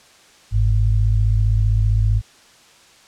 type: tone pair together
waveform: sine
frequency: 49.82 / 105.2 Hz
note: G1 / G#2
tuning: +29 / +23 cents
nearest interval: octave + minor second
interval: 1294 cents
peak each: -16 dBFS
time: 0.51-2.22 s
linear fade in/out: 50 ms
effects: white hiss -49 dBFS RMS until 3.07 s + low-pass 7000 Hz 12 dB/octave